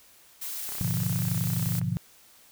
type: noise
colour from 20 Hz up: blue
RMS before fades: -35 dBFS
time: 0.41-1.8 s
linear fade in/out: 10 ms
type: click train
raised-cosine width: 0.5 ms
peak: -27 dBFS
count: 37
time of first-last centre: 0.69-1.815 s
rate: 32 Hz
type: chord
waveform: sine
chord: G# diminished seventh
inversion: none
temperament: equal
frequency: 103.83 / 123.47 / 146.83 / 174.61 Hz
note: G#2 / B2 / D3 / F3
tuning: 0 / 0 / 0 / 0 cents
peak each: -32 / -30 / -33 / -30 dBFS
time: 0.81-1.97 s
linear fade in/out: 0 ms
effects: white hiss -56 dBFS RMS until 2.51 s